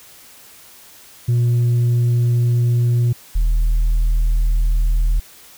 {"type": "tone pair in turn", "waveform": "sine", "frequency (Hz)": [120, 40.05], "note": ["B2", "E1"], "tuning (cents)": [-49, -49], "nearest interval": "octave + perfect fifth", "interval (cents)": 1900, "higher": "first", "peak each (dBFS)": -10, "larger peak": "neither", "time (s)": [[1.28, 3.13], [3.35, 5.2]], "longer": "neither", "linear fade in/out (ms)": 10, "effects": ["tanh soft clip ceiling -12 dBFS", "white hiss -44 dBFS RMS until 5.57 s"]}